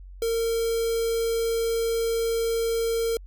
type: tone with notch filter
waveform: square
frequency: 458.1 Hz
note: A#4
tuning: 30 cents flat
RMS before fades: -25 dBFS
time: 0.22-3.17 s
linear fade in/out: 2 ms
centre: 1700 Hz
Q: 0.76
effects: added 46 Hz sine -40 dBFS peak until 3.26 s